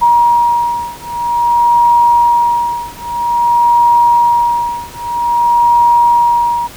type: beating tone pair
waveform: sine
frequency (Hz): 950 / 950.51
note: A#5 / A#5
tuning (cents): +33 / +33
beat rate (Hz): 0.51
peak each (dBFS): -11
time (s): 0.01-6.68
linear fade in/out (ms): 20
effects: pink hiss -33 dBFS RMS until 6.76 s